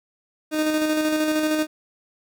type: tone with tremolo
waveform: 30% pulse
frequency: 308.7 Hz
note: D#4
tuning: 14 cents flat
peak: -16 dBFS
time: 0.51-1.67 s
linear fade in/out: 50 ms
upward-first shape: square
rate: 13 Hz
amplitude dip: 30%
effects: none